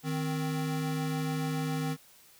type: tone pair together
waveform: square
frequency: 155.73 / 261.9 Hz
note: D#3 / C4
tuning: +2 / +2 cents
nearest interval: major sixth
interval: 900 cents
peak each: -32 / -35 dBFS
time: 0.03-1.97 s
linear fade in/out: 50 ms
effects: white hiss -58 dBFS RMS until 2.39 s